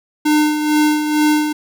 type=tone with tremolo; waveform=square; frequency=302.2 Hz; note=D4; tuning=50 cents sharp; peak=-11 dBFS; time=0.25-1.53 s; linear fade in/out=10 ms; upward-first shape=sine; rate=2.2 Hz; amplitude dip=55%; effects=none